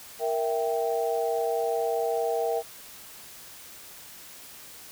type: chord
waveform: sine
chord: E diminished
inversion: second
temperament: equal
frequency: 466.2 / 659.3 / 784 Hz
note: Bb4 / E5 / G5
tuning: 0 / 0 / 0 cents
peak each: -27 / -29 / -31 dBFS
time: 0.19-2.63 s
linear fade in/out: 50 ms
effects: white hiss -46 dBFS RMS until 4.91 s